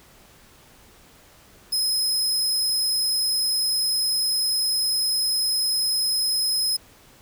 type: tone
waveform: sawtooth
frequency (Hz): 5110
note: D#8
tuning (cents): +45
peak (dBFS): -18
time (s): 1.72-6.77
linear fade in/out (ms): 10
effects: pink hiss -52 dBFS RMS until 7.21 s